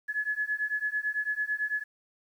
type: beating tone pair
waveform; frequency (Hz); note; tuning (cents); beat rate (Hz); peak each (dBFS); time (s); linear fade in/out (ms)
sine; 1700 / 1709; G#6 / G#6; +40 / +49; 9; -31; 0.08-1.84; 20
effects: 10-bit